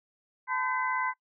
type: tone cluster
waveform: sine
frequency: 881 / 1017 / 1541 / 2022 Hz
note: A5 / C6 / G6 / B6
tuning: +2 / -50 / -30 / +40 cents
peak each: -36 / -30 / -34 / -34 dBFS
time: 0.47-1.14 s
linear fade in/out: 50 ms
effects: noise-tail reverb RT60 0.1 s tail -21 dB re dry